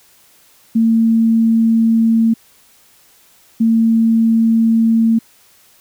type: tone pair in turn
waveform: sine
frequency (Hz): 226.4 / 226.4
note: A3 / A3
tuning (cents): +50 / +50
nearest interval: unison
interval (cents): 0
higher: neither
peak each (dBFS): -9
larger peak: neither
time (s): 0.75-2.34 / 3.6-5.19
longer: neither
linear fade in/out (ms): 10
effects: white hiss -50 dBFS RMS until 5.8 s